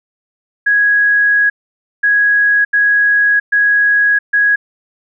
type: tone bursts at uneven times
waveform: sine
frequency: 1661.2 Hz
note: G#6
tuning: in tune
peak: -8 dBFS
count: 5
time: 0.66-1.5 / 2.03-2.65 / 2.73-3.4 / 3.52-4.19 / 4.33-4.56 s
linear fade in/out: 10 ms
effects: none